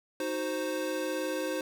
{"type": "chord", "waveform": "square", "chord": "C diminished", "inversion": "first", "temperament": "equal", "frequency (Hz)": [311.1, 370, 523.3], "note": ["Eb4", "Gb4", "C5"], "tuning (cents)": [0, 0, 0], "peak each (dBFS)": [-36, -38, -34], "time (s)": [0.2, 1.61], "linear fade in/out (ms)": 2, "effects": []}